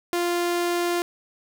sawtooth tone, 348.3 Hz, F4, 5 cents flat, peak -18 dBFS, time 0.13-1.02 s, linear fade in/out 0 ms, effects none

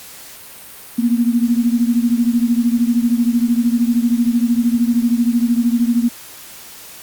sine beating tone pair, 233.1 / 246.1 Hz, A#3 / B3, 0 / -6 cents, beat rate 13 Hz, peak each -14 / -17 dBFS, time 0.98-6.09 s, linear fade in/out 10 ms, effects white hiss -37 dBFS RMS until 7.02 s + Opus 48 kbps

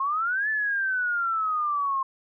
sine exponential two-way sweep, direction up then down, 1061 to 1760 to 1061 Hz, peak -23 dBFS, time 0-2.03 s, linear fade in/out 5 ms, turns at 0.49 s, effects none

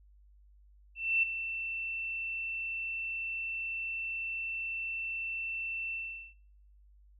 sine tone with ADSR envelope, 2682 Hz, E7, 29 cents sharp, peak -23 dBFS, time 0.95-6.34 s, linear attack 280 ms, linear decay 6 ms, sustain -11 dB, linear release 410 ms, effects noise-tail reverb RT60 0.9 s tail -26 dB re dry + added 50 Hz sine -57 dBFS peak until 7.19 s

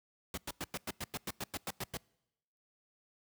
pink noise bursts, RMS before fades -38 dBFS, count 13, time 0.34-1.971 s, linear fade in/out 2 ms, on 35 ms, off 98 ms, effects noise-tail reverb RT60 0.9 s tail -26 dB re dry + high-pass 80 Hz 12 dB/octave

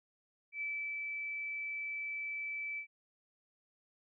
sine tone with ADSR envelope, 2313 Hz, D7, 27 cents flat, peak -35 dBFS, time 0.52-2.87 s, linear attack 91 ms, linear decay 350 ms, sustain -2 dB, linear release 89 ms, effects none

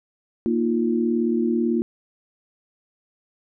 sine chord, Bb suspended fourth, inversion none, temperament equal, 233.1 / 311.1 / 349.2 Hz, Bb3 / Eb4 / F4, 0 / 0 / 0 cents, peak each -21 / -27 / -23 dBFS, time 0.46-1.82 s, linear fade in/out 0 ms, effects none

